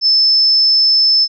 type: tone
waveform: sine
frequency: 5260 Hz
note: E8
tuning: 5 cents flat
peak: -8 dBFS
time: 0.01-1.28 s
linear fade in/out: 50 ms
effects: none